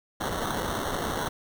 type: noise with sample-and-hold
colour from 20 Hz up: white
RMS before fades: -30 dBFS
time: 0.2-1.29 s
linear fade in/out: 10 ms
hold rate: 2450 Hz
effects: none